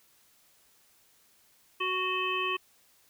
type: harmonic tone with a mistuned harmonic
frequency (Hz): 370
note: F#4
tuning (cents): 0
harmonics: 1 / 3 / 5 / 7 / 8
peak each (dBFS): -35 / -32 / -41 / -32 / -36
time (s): 1.8-2.57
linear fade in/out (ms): 10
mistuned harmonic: 8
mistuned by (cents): +63
effects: white hiss -64 dBFS RMS until 3.09 s